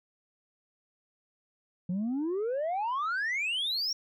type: exponential sweep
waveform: sine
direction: up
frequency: 172.1 to 5670 Hz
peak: -26 dBFS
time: 1.89-3.93 s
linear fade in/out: 5 ms
effects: tanh soft clip ceiling -27 dBFS